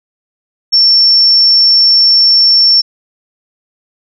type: tone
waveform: sine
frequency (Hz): 5430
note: F8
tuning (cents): -50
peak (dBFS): -4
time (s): 0.72-2.82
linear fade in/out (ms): 20
effects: none